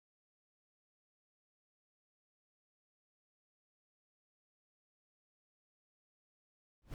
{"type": "noise with exponential growth", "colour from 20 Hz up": "brown", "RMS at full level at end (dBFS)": -38, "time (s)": [6.82, 6.94], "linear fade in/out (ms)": 1, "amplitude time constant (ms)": 25, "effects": []}